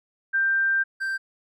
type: tone pair in turn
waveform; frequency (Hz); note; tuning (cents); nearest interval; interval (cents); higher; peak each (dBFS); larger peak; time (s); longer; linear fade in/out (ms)
sine / triangle; 1575 / 1567.8; G6 / G6; +8 / 0; unison; 8; first; -19 / -23; first; 0.33-0.84 / 1-1.18; first; 20
effects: none